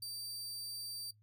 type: tone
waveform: sawtooth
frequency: 4653 Hz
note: D8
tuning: 17 cents flat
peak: -38 dBFS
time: 0.02-1.11 s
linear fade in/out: 5 ms
effects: noise-tail reverb RT60 0.1 s tail -19 dB re dry + added 106 Hz sine -64 dBFS peak until 1.22 s